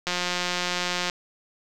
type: click train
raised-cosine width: 0.2 ms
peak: -9 dBFS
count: 184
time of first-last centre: 0.07-1.098 s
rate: 178 Hz
effects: none